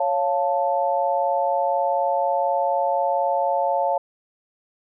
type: chord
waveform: sine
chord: Db augmented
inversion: none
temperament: equal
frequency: 554.4 / 698.5 / 880 Hz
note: Db5 / F5 / A5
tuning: 0 / 0 / 0 cents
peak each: -23 dBFS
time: 0-3.98 s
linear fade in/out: 5 ms
effects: none